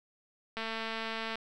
click train, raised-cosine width 0.3 ms, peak -21 dBFS, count 177, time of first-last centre 0.57-1.356 s, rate 224 Hz, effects none

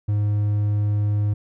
triangle tone, 103.83 Hz, G#2, in tune, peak -16 dBFS, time 0.08-1.34 s, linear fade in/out 10 ms, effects none

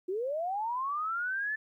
sine linear sweep, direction up, 349.2 to 1763 Hz, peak -30 dBFS, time 0.08-1.56 s, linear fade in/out 10 ms, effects 12-bit

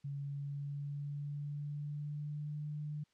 sine tone with pitch glide, 141 to 149.38 Hz, C#3 to D3, +30 to +30 cents, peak -38 dBFS, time 0.04-3.04 s, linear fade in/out 10 ms, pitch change +100 cents, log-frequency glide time 0.18-2.64 s, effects white hiss -75 dBFS RMS until 3.13 s + low-pass 5000 Hz 12 dB/octave

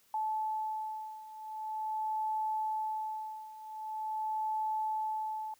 sine beating tone pair, 868 / 868.44 Hz, A5 / A5, -24 / -23 cents, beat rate 0.44 Hz, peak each -38 / -35 dBFS, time 0.14-5.54 s, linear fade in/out 2 ms, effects white hiss -67 dBFS RMS until 5.59 s

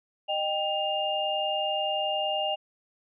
sine tone cluster, 615 / 784 / 2815 Hz, D#5 / G5 / F7, -20 / 0 / +13 cents, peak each -30 dBFS, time 0.28-2.56 s, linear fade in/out 20 ms, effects none

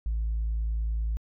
sine tone, 55 Hz, A1, in tune, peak -24 dBFS, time 0.06-1.17 s, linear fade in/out 0 ms, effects tanh soft clip ceiling -23 dBFS

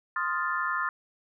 sine chord, F dominant seventh, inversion second, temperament equal, 1046.5 / 1244.5 / 1396.9 / 1760 Hz, C6 / Eb6 / F6 / A6, 0 / 0 / 0 / 0 cents, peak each -32 dBFS, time 0.16-0.89 s, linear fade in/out 2 ms, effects none

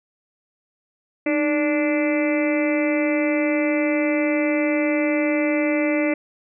harmonic tone with a mistuned harmonic, 292.6 Hz, D4, 6 cents flat, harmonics 1 / 2 / 3 / 4 / 5 / 6 / 7 / 8 / 9, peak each -20 / -23 / -37 / -38 / -37 / -39 / -28 / -31 / -36 dBFS, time 1.26-6.14 s, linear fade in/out 5 ms, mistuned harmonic 1, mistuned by +74 cents, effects none

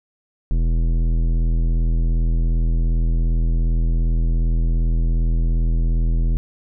sine tone with tanh clipping, 41.32 Hz, E1, 5 cents sharp, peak -17 dBFS, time 0.51-6.37 s, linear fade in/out 0 ms, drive 14 dB, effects none

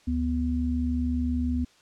sine tone pair together, 73.61 / 246.9 Hz, D2 / B3, +5 / 0 cents, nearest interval octave + major sixth, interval 2095 cents, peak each -27 / -26 dBFS, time 0.07-1.65 s, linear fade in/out 10 ms, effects white hiss -59 dBFS RMS until 1.81 s + low-pass 6000 Hz 12 dB/octave

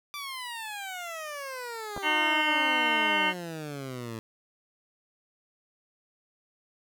15% pulse exponential sweep, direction down, 1180 to 110 Hz, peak -29 dBFS, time 0.14-4.19 s, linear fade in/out 0 ms
clicks, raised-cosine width 1 ms, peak -21 dBFS, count 2, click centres 1.965 / 1.977 s
harmonic tone, 305.9 Hz, D#4, 29 cents flat, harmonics 1 / 2 / 3 / 4 / 5 / 6 / 7 / 9 / 10, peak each -36 / -38 / -29 / -35 / -33 / -34 / -29 / -31 / -31 dBFS, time 2.02-3.34 s, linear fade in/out 50 ms
effects none

